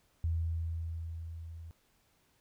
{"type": "tone with level ramp", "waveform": "sine", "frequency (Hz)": 82.41, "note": "E2", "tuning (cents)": 0, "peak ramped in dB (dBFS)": [-28, -44], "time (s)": [0.24, 1.71], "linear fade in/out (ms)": 0, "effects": ["pink hiss -71 dBFS RMS until 2.4 s"]}